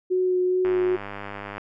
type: tone with vibrato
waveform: sine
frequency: 366.3 Hz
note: F#4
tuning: 17 cents flat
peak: -19 dBFS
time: 0.1-0.97 s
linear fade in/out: 20 ms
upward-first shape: sine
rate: 2.4 Hz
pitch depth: 12 cents each way
type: click train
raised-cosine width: 0.5 ms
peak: -19 dBFS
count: 95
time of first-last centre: 0.65-1.581 s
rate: 101 Hz
effects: none